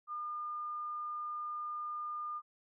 sine tone, 1210 Hz, D#6, 49 cents flat, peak -37 dBFS, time 0.07-2.42 s, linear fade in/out 50 ms, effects none

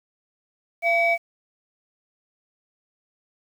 sine tone pair together, 680.4 / 2278 Hz, F5 / C#7, -45 / +47 cents, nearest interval octave + major sixth, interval 2092 cents, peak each -19 dBFS, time 0.82-1.18 s, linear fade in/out 50 ms, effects tanh soft clip ceiling -12 dBFS + 8-bit

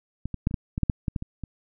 clicks, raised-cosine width 5 ms, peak -17 / -18 / -9 / -23 / -12 / -15 / -9 / -8 / -13 / -15 / -20 / -21 dBFS, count 12, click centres 0.256 / 0.343 / 0.471 / 0.511 / 0.542 / 0.779 / 0.833 / 0.898 / 1.082 / 1.162 / 1.224 / 1.437 s, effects none

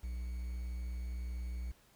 triangle tone with quantisation, 60.7 Hz, B1, 29 cents flat, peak -35 dBFS, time 0.03-1.72 s, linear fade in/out 10 ms, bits 10, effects pink hiss -66 dBFS RMS until 1.95 s

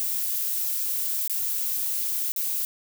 violet noise with dropouts, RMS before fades -27 dBFS, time 0-2.65 s, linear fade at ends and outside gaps 0 ms, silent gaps 1.277-1.297 / 2.32-2.362 s, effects none

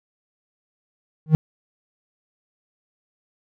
triangle tone with exponential growth, 156.4 Hz, D#3, 9 cents sharp, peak -4 dBFS, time 1.26-1.35 s, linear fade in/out 0 ms, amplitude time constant 18 ms, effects none

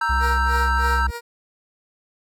triangle chord, E diminished, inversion second, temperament equal, 932.3 / 1318.5 / 1568 Hz, Bb5 / E6 / G6, 0 / 0 / 0 cents, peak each -22 dBFS, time 0.01-1.07 s, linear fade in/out 5 ms
triangle tone, 64.6 Hz, C2, 21 cents flat, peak -18 dBFS, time 0.09-1.11 s, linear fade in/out 10 ms
15% pulse tone with tremolo, 472.7 Hz, A#4, 24 cents sharp, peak -20 dBFS, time 0.19-1.21 s, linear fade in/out 50 ms, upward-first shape sine, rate 3.2 Hz, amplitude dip 100%
effects none

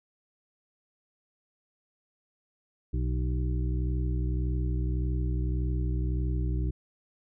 harmonic tone with a mistuned harmonic, 61.74 Hz, B1, in tune, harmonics 1 / 2 / 3 / 5 / 6, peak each -27 / -32 / -40 / -39 / -44 dBFS, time 2.93-6.71 s, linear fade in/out 10 ms, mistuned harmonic 6, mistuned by +48 cents, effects none

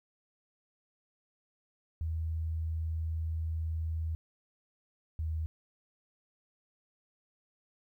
sine tone pair in turn, 80.6 / 79.54 Hz, E2 / D#2, -38 / +39 cents, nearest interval unison, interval 23 cents, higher first, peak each -31 / -31 dBFS, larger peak neither, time 2.01-4.15 / 5.19-5.46 s, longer first, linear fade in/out 0 ms, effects 12-bit

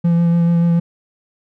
triangle tone with vibrato, 170 Hz, F3, 46 cents flat, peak -9 dBFS, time 0.04-0.8 s, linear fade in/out 10 ms, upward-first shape sine, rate 6.9 Hz, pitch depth 14 cents each way, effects none

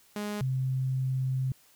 sawtooth / sine tone pair in turn, 207.7 / 130.84 Hz, G#3 / C3, 0 / 0 cents, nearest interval minor sixth, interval 800 cents, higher first, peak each -28 / -26 dBFS, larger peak second, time 0.16-0.41 / 0.41-1.52 s, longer second, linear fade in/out 2 ms, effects white hiss -61 dBFS RMS until 1.75 s

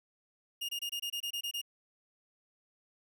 40% pulse tone bursts, 2841 Hz, F7, 29 cents sharp, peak -33 dBFS, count 10, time 0.61-1.616 s, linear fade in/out 10 ms, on 79 ms, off 24 ms, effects none

